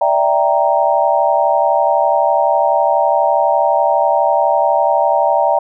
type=chord; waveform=sine; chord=E half-diminished seventh; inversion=third; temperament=equal; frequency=587.3 / 659.3 / 784 / 932.3 Hz; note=D5 / E5 / G5 / Bb5; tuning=0 / 0 / 0 / 0 cents; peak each=-16 dBFS; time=0.01-5.59 s; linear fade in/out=5 ms; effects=none